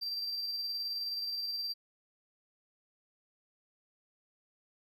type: tone with tremolo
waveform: triangle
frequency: 4704 Hz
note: D8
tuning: 2 cents sharp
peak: -32 dBFS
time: 0.01-1.74 s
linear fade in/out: 20 ms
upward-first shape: square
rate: 19 Hz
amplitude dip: 25%
effects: none